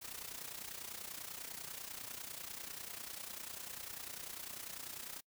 white noise with amplitude modulation, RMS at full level -44 dBFS, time 0.01-5.21 s, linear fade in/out 20 ms, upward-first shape sine, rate 30.1 Hz, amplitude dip 70%, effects noise-tail reverb RT60 0.1 s tail -25 dB re dry

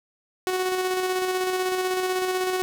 sawtooth tone with tremolo, 370 Hz, F#4, in tune, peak -18 dBFS, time 0.47-2.62 s, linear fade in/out 0 ms, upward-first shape square, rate 16 Hz, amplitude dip 30%, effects none

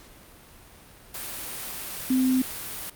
sine tone in noise, 258.1 Hz, C4, 23 cents flat, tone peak -19 dBFS, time 2.1-2.42 s, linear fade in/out 5 ms, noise white, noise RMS -35 dBFS, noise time 1.14-2.9 s, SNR +13 dB, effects pink hiss -50 dBFS RMS until 2.95 s + Opus 48 kbps

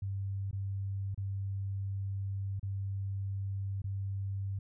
sine tone with dropouts, 98 Hz, G2, in tune, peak -33 dBFS, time 0.02-4.59 s, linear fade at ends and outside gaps 5 ms, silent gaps 0.512-0.529 / 1.146-1.176 / 2.596-2.629 / 3.819-3.841 s, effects none

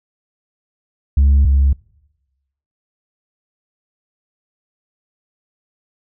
sine tone pair in turn, 69.6 / 68.8 Hz, C#2 / C#2, +8 / -12 cents, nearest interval unison, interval 20 cents, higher first, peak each -6 / -8 dBFS, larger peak first, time 1.17-1.45 / 1.45-1.73 s, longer neither, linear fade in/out 5 ms, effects noise-tail reverb RT60 1.0 s tail -24 dB re dry + tanh soft clip ceiling -7 dBFS

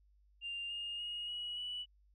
sine tone with pitch steps, 2794 / 2833 / 2873 / 2913 / 2953 Hz, F7 / F7 / F7 / F#7 / F#7, 0 / +24 / +48 / -28 / -4 cents, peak -38 dBFS, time 0.41-1.86 s, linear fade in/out 50 ms, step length 290 ms, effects tanh soft clip ceiling -34 dBFS + added 50 Hz sine -65 dBFS peak until 2.14 s

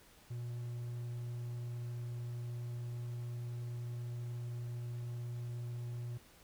triangle tone, 120 Hz, B2, 49 cents flat, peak -37 dBFS, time 0.3-6.18 s, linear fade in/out 10 ms, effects pink hiss -62 dBFS RMS until 6.43 s

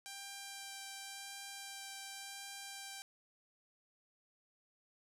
5% pulse tone with vibrato, 789 Hz, G5, 11 cents sharp, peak -34 dBFS, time 0.06-3.02 s, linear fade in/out 0 ms, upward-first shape sine, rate 0.92 Hz, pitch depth 9 cents each way, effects none

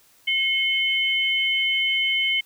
sine tone pair together, 2166 / 3060 Hz, C#7 / G7, -41 / -42 cents, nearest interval tritone, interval 599 cents, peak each -22 dBFS, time 0.27-2.41 s, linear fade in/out 10 ms, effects white hiss -57 dBFS RMS until 2.45 s

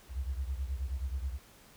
sine beating tone pair, 63.9 / 73.3 Hz, C2 / D2, -40 / -3 cents, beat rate 9.4 Hz, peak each -34 / -38 dBFS, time 0.09-1.39 s, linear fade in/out 50 ms, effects pink hiss -58 dBFS RMS until 1.76 s

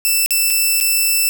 5% pulse tone with dropouts, 2651 Hz, E7, 9 cents sharp, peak -4 dBFS, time 0.05-1.29 s, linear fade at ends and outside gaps 0 ms, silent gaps 0.261-0.307 / 0.502-0.506 / 0.802-0.81 s, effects 7-bit

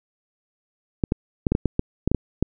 clicks, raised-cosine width 3 ms, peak -6 dBFS, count 11, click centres 1.038 / 1.121 / 1.468 / 1.52 / 1.551 / 1.657 / 1.794 / 2.076 / 2.116 / 2.147 / 2.426 s, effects none

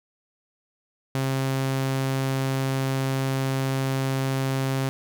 sawtooth tone, 133.9 Hz, C3, 40 cents sharp, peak -19 dBFS, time 1.15-4.89 s, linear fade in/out 0 ms, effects none

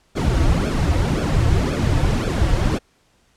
brown noise with flanger, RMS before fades -18 dBFS, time 0.15-2.79 s, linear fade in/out 20 ms, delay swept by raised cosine 1 to 5 ms, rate 1.9 Hz, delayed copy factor -0.8, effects pink hiss -60 dBFS RMS until 3.36 s + low-pass 9000 Hz 12 dB/octave

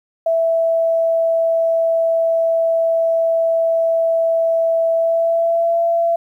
sine tone with pitch glide, 659.3 to 674.7 Hz, E5 to E5, 0 to +40 cents, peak -13 dBFS, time 0.26-6.16 s, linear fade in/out 5 ms, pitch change +40 cents, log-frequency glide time 4.94-5.78 s, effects 9-bit

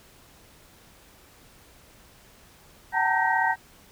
sine tone cluster, 757 / 887 / 923 / 1556 / 1890 Hz, F#5 / A5 / A#5 / G6 / A#6, +39 / +14 / -17 / -13 / +23 cents, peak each -27 dBFS, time 2.92-3.56 s, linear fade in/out 50 ms, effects pink hiss -54 dBFS RMS until 3.91 s

